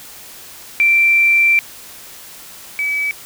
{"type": "tone pair in turn", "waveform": "sine", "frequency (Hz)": [2349, 2290], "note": ["D7", "D7"], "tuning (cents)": [0, -44], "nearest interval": "unison", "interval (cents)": 44, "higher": "first", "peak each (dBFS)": [-9, -16], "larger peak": "first", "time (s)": [[0.8, 1.59], [2.79, 3.11]], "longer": "first", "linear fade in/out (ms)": 0, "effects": ["white hiss -37 dBFS RMS until 3.25 s"]}